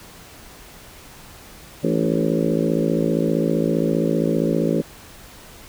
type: harmonic tone with a mistuned harmonic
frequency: 55.2 Hz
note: A1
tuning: 6 cents sharp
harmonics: 3 / 4 / 5 / 6 / 7 / 8 / 9 / 10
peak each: -23 / -24 / -25 / -26 / -26 / -27 / -28 / -28 dBFS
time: 1.83-4.82 s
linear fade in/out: 10 ms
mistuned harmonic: 5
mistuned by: +41 cents
effects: pink hiss -43 dBFS RMS until 5.68 s